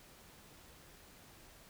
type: silence
effects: pink hiss -59 dBFS RMS until 1.69 s